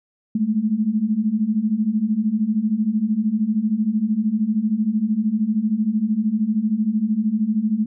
sine beating tone pair, 207 / 220 Hz, G#3 / A3, -5 / 0 cents, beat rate 13 Hz, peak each -22 / -19 dBFS, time 0.35-7.86 s, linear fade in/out 5 ms, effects none

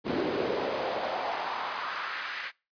brown noise with high-pass filter sweep, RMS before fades -32 dBFS, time 0.04-2.52 s, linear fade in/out 50 ms, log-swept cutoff 300 to 1900 Hz, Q 2.3, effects noise-tail reverb RT60 0.3 s tail -24 dB re dry + resampled to 11025 Hz

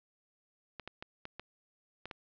clicks, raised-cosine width 0.3 ms, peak -26 dBFS, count 7, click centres 0.797 / 0.876 / 1.025 / 1.254 / 1.396 / 2.056 / 2.112 s, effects low-pass 5000 Hz 12 dB/octave

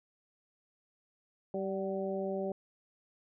harmonic tone with a mistuned harmonic, 193.6 Hz, G3, 21 cents flat, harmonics 1 / 2 / 3 / 4, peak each -38 / -36 / -37 / -44 dBFS, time 1.54-2.52 s, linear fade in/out 2 ms, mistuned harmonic 4, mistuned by -38 cents, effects none

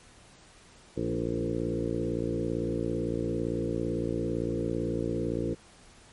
harmonic tone with a mistuned harmonic, 57.8 Hz, A#1, 14 cents flat, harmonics 1 / 2 / 3 / 4 / 5 / 6 / 7 / 8 / 9, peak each -40 / -36 / -36 / -38 / -35 / -34 / -39 / -35 / -39 dBFS, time 0.96-5.55 s, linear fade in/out 20 ms, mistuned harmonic 5, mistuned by +19 cents, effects pink hiss -55 dBFS RMS until 6.12 s + MP3 48 kbps

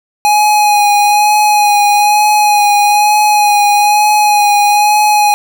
square tone with vibrato, 832 Hz, G#5, 3 cents sharp, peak -7 dBFS, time 0.25-5.34 s, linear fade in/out 0 ms, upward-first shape sine, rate 1.1 Hz, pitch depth 21 cents each way, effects none

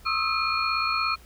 sine tone cluster, 1086 / 1261 / 1318 / 2426 / 4294 Hz, C#6 / D#6 / E6 / D#7 / C8, -36 / +23 / -1 / -44 / +44 cents, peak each -34 / -30 / -27 / -28 / -31 dBFS, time 0.05-1.16 s, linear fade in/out 20 ms, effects added 60 Hz sine -49 dBFS peak until 1.25 s + pink hiss -54 dBFS RMS until 1.25 s

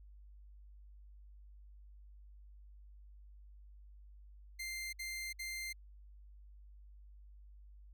sawtooth tone bursts, 2093 Hz, C7, in tune, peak -37 dBFS, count 3, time 4.59-5.73 s, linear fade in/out 10 ms, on 340 ms, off 60 ms, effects added 50 Hz sine -54 dBFS peak until 7.93 s

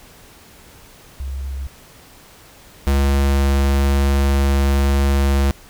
sine / square tone pair in turn, 67.1 / 69.19 Hz, C2 / C#2, +44 / -3 cents, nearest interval minor second, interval 53 cents, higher second, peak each -23 / -14 dBFS, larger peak second, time 1.2-1.67 / 2.87-5.51 s, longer second, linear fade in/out 0 ms, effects pink hiss -45 dBFS RMS until 5.69 s

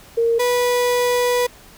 sine / 35% pulse tone pair in turn, 462.7 / 490.2 Hz, A#4 / B4, -13 / -13 cents, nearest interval minor second, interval 100 cents, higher second, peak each -14 dBFS, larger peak neither, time 0.17-0.39 / 0.39-1.47 s, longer second, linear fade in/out 10 ms, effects pink hiss -45 dBFS RMS until 1.77 s

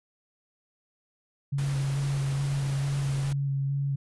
sine tone with vibrato, 138.59 Hz, C#3, in tune, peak -25 dBFS, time 1.52-3.96 s, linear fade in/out 10 ms, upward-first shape square, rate 2.3 Hz, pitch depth 13 cents each way
pink noise, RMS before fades -40 dBFS, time 1.58-3.33 s, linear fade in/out 5 ms
effects resampled to 24000 Hz

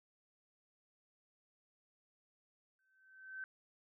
sine tone with exponential growth, 1539 Hz, G6, 32 cents flat, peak -40 dBFS, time 2.79-3.44 s, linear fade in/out 1 ms, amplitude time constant 140 ms, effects none

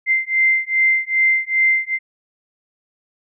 sine beating tone pair, 2083 / 2085.5 Hz, C7 / C7, -8 / -6 cents, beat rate 2.5 Hz, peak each -17 dBFS, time 0.06-1.99 s, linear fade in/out 50 ms, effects none

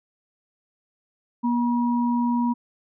sine tone pair together, 240.1 / 959.7 Hz, B3 / B5, -49 / -50 cents, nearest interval 2 octaves, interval 2399 cents, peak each -20 / -27 dBFS, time 1.43-2.54 s, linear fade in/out 20 ms, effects none

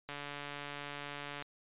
click train, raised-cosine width 0.3 ms, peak -26 dBFS, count 193, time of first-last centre 0.09-1.423 s, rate 144 Hz, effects resampled to 8000 Hz

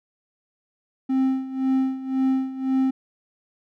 triangle tone with tremolo, 263.7 Hz, C4, 14 cents sharp, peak -15 dBFS, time 1.09-2.91 s, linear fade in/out 10 ms, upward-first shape sine, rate 1.9 Hz, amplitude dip 80%, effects none

